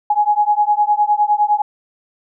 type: beating tone pair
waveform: sine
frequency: 830.6 / 840.4 Hz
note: G#5 / G#5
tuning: 0 / +20 cents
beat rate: 9.8 Hz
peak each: -15 dBFS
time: 0.1-1.62 s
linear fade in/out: 5 ms
effects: none